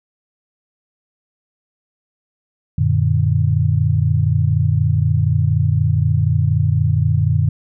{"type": "chord", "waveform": "sine", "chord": "Gb augmented", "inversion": "none", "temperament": "equal with one note detuned", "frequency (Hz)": [92.5, 116.54, 149.49], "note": ["Gb2", "Bb2", "D3"], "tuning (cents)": [0, 0, 31], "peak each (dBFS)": -17, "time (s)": [2.78, 7.49], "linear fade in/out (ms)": 5, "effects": []}